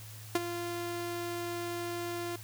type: tone with ADSR envelope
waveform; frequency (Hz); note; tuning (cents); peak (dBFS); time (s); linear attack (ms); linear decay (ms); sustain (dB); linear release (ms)
sawtooth; 346.4; F4; -14; -19; 0.35-2.36; 4; 27; -12; 4
effects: added 108 Hz sine -46 dBFS peak until 2.43 s + white hiss -51 dBFS RMS until 2.43 s